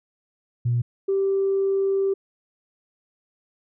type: tone pair in turn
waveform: sine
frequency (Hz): 120 / 390.3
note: B2 / G4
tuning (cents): -49 / -8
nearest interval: octave + minor sixth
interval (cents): 2041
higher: second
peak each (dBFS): -18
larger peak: neither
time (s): 0.65-0.82 / 1.08-2.14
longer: second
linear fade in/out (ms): 10
effects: tanh soft clip ceiling -14 dBFS